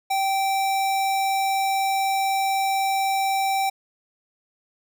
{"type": "tone", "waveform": "square", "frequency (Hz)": 778, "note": "G5", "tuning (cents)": -13, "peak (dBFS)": -21, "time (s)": [0.1, 3.7], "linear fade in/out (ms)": 10, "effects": []}